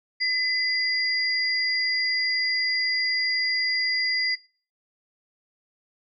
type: tone pair together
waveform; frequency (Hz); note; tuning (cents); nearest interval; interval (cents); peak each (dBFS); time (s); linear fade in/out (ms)
sine; 2023 / 4812; B6 / D8; +41 / +41; octave + minor third; 1500; -24; 0.2-4.36; 20
effects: noise-tail reverb RT60 0.4 s tail -22 dB re dry